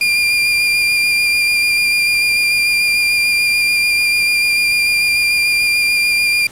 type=tone with vibrato; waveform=35% pulse; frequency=2402 Hz; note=D7; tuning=38 cents sharp; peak=-10 dBFS; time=0.01-6.47 s; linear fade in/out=2 ms; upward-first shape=square; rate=6.8 Hz; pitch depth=11 cents each way; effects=pink hiss -38 dBFS RMS until 6.51 s + low-pass 12000 Hz 12 dB/octave